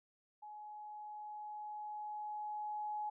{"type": "tone with level ramp", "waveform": "sine", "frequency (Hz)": 843, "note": "G#5", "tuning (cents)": 26, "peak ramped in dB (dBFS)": [-48, -37], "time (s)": [0.42, 3.1], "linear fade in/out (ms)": 10, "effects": []}